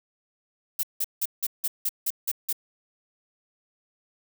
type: noise bursts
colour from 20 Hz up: violet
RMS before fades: -26 dBFS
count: 9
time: 0.79-2.528 s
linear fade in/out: 5 ms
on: 42 ms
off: 170 ms
effects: none